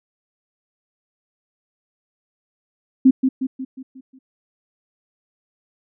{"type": "tone with echo", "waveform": "sine", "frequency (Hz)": 261.9, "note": "C4", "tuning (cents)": 2, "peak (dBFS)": -7, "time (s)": [3.05, 3.11], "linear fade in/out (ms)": 10, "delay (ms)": 180, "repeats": 6, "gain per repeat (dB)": -6, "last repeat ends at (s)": 4.19, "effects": []}